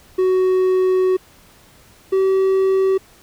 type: tone pair in turn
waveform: triangle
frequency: 372.1 / 382.8 Hz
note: F#4 / G4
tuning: +10 / -41 cents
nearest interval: unison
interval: 49 cents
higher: second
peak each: -11 dBFS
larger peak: neither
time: 0.18-1.17 / 2.12-2.98 s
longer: first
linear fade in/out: 10 ms
effects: pink hiss -49 dBFS RMS until 3.22 s